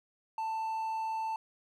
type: tone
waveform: triangle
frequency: 887 Hz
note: A5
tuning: 14 cents sharp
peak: -30 dBFS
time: 0.38-1.36 s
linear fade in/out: 2 ms
effects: none